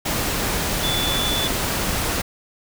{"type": "tone in noise", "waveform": "sine", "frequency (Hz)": 3471, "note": "A7", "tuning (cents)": -24, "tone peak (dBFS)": -23, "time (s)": [0.83, 1.48], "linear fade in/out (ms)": 10, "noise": "pink", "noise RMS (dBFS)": -23, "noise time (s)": [0.05, 2.22], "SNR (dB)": -3, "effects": []}